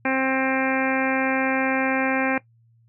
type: harmonic tone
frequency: 264.4 Hz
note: C4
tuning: 18 cents sharp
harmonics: 1 / 2 / 3 / 4 / 5 / 6 / 7 / 8 / 9 / 10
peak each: -24 / -27 / -28 / -32 / -36 / -29 / -32 / -33 / -29 / -40 dBFS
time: 0.05-2.38 s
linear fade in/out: 2 ms
effects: noise-tail reverb RT60 0.1 s tail -18 dB re dry + added 115 Hz sine -55 dBFS peak until 2.88 s